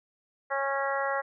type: harmonic tone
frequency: 275.1 Hz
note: C#4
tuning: 13 cents flat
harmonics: 2 / 3 / 4 / 5 / 6 / 7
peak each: -31 / -33 / -34 / -35 / -36 / -36 dBFS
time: 0.5-1.22 s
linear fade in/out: 20 ms
effects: none